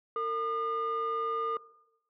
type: tone pair together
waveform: sine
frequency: 454.3 / 1214 Hz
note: A#4 / D#6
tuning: -45 / -43 cents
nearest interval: octave + perfect fourth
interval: 1702 cents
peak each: -32 / -30 dBFS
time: 0.16-1.57 s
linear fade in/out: 2 ms
effects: noise-tail reverb RT60 0.8 s tail -19 dB re dry + tanh soft clip ceiling -25 dBFS